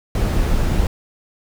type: noise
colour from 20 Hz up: brown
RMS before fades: -17 dBFS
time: 0.15-0.87 s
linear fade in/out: 2 ms
effects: none